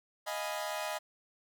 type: chord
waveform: sawtooth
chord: F half-diminished seventh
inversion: third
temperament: equal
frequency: 622.3 / 698.5 / 830.6 / 987.8 Hz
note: Eb5 / F5 / Ab5 / Cb6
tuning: 0 / 0 / 0 / 0 cents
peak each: -34 / -39 / -37 / -39 dBFS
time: 0.26-0.99 s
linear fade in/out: 20 ms
effects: none